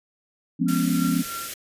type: chord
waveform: sine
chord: C# dominant seventh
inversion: first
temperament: just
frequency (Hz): 173.24 / 207.9 / 249.5 / 277.2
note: E#3 / G#3 / B3 / C#4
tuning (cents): -14 / +2 / +18 / 0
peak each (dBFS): -24 / -28 / -24 / -25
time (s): 0.59-1.23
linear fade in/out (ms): 20
type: tone with tremolo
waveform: sine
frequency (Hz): 1369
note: F6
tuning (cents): -35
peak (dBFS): -30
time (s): 0.66-1.51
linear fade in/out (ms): 50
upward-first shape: triangle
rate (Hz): 3.2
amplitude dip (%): 90
type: band-stop noise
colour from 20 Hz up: white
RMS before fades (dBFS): -33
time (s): 0.68-1.54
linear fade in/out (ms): 5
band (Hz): 650 to 1300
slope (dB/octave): 48
effects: resampled to 32000 Hz